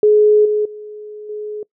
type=tone with level steps; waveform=sine; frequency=422.2 Hz; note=G#4; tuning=29 cents sharp; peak=-7 / -13 / -29 / -23 dBFS; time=0.03-1.63 s; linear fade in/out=2 ms; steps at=0.45 / 0.65 / 1.29 s; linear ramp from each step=5 ms; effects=noise-tail reverb RT60 0.1 s tail -23 dB re dry